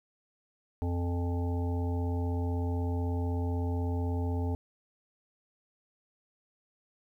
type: harmonic tone with a mistuned harmonic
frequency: 87 Hz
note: F2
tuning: 6 cents flat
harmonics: 1 / 3 / 5 / 7 / 9 / 10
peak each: -29 / -36 / -40 / -47 / -45 / -47 dBFS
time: 0.82-4.55 s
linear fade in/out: 0 ms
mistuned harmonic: 9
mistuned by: +24 cents
effects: 11-bit